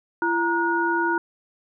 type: tone cluster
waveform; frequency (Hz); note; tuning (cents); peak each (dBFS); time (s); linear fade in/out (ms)
sine; 339.7 / 937 / 1450; F4 / A#5 / F#6; -48 / +9 / -35; -24; 0.22-1.18; 2
effects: none

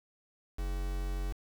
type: tone with quantisation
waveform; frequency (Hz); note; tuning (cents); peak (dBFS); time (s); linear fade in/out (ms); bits
triangle; 46.25; F#1; 0; -30; 0.58-1.33; 10; 7
effects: none

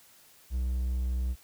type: tone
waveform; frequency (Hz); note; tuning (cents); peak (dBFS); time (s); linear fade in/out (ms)
triangle; 62.5; B1; +21; -25; 0.5-1.36; 50
effects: white hiss -58 dBFS RMS until 1.43 s

